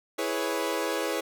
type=chord; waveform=sawtooth; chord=C# minor seventh; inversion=first; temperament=equal; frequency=329.6 / 415.3 / 493.9 / 554.4 Hz; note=E4 / G#4 / B4 / C#5; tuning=0 / 0 / 0 / 0 cents; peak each=-29 dBFS; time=0.18-1.21 s; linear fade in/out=10 ms; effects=none